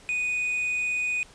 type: tone with quantisation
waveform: triangle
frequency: 2481 Hz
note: D#7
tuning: 6 cents flat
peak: -23 dBFS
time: 0.09-1.23 s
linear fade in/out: 0 ms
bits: 8
effects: pink hiss -52 dBFS RMS until 1.34 s + resampled to 22050 Hz